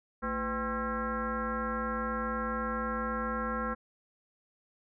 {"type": "tone with frequency modulation", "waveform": "sine", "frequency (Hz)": 786, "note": "G5", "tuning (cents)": 4, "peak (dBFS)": -30, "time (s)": [0.22, 3.75], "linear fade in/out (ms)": 20, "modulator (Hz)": 281, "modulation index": 2.8, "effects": []}